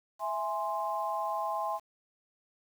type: chord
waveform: sine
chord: E augmented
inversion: none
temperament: equal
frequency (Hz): 659.3 / 830.6 / 1046.5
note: E5 / G#5 / B#5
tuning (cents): 0 / 0 / 0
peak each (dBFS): -36 / -34 / -34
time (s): 0.19-1.8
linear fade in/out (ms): 50
effects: 9-bit